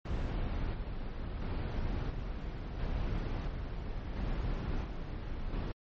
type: noise with tremolo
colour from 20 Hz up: brown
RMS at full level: -34 dBFS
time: 0.05-5.72 s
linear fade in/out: 5 ms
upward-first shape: square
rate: 0.73 Hz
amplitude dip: 40%
effects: low-pass 4000 Hz 12 dB/octave + MP3 32 kbps